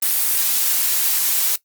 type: noise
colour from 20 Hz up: blue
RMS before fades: -18 dBFS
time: 0.02-1.56 s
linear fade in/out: 5 ms
effects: noise-tail reverb RT60 0.1 s tail -18 dB re dry + Opus 32 kbps